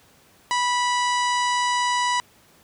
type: harmonic tone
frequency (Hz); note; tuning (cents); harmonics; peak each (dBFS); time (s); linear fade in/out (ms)
982; B5; -10; 1 / 2 / 3 / 4 / 5 / 6 / 7 / 8 / 9; -21 / -27 / -31 / -33 / -35 / -37 / -38 / -39 / -40; 0.51-2.2; 0
effects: pink hiss -55 dBFS RMS until 2.63 s + high-pass 80 Hz 12 dB/octave